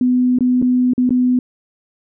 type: tone with dropouts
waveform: sine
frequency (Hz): 250.3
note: B3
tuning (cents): +23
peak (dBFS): -11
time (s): 0.01-1.39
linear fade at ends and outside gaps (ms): 2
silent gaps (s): 0.387-0.407 / 0.617-0.624 / 0.935-0.979 / 1.093-1.106
effects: none